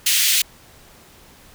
pink high-pass noise, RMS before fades -17 dBFS, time 0.06-0.42 s, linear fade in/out 5 ms, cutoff 2400 Hz, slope 24 dB/octave, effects pink hiss -48 dBFS RMS until 1.54 s

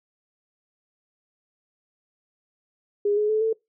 sine tone with pitch steps, 410 / 421.3 / 432.9 / 444.8 Hz, G#4 / G#4 / A4 / A4, -22 / +25 / -28 / +19 cents, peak -19 dBFS, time 3.05-3.53 s, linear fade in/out 5 ms, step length 120 ms, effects noise-tail reverb RT60 0.2 s tail -24 dB re dry

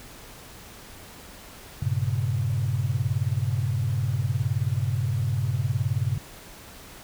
sine chord, G diminished, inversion none, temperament equal with one note detuned, 98 / 116.54 / 135.82 Hz, G2 / Bb2 / Db3, 0 / 0 / -35 cents, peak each -27 dBFS, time 1.82-6.18 s, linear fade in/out 5 ms, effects pink hiss -45 dBFS RMS until 7.03 s

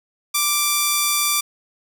5% pulse tone, 1174.7 Hz, D6, in tune, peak -5 dBFS, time 0.34-1.41 s, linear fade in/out 10 ms, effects none

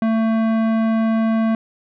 sine tone with tanh clipping, 223.5 Hz, A3, 27 cents sharp, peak -17 dBFS, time 0.02-1.55 s, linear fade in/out 2 ms, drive 16 dB, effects none

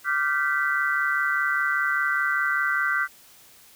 sine chord, G dominant seventh, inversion second, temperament equal with one note detuned, 1174.7 / 1396.9 / 1541.9 / 1975.5 Hz, D6 / F6 / G6 / B6, 0 / 0 / -29 / 0 cents, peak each -29 / -27 / -24 / -29 dBFS, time 0.04-3.08 s, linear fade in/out 50 ms, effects white hiss -52 dBFS RMS until 3.75 s

